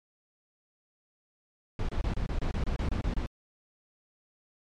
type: noise bursts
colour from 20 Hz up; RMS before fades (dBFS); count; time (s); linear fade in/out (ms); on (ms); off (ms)
brown; -29; 12; 1.79-3.263; 2; 98; 27
effects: low-pass 5000 Hz 12 dB/octave + MP3 96 kbps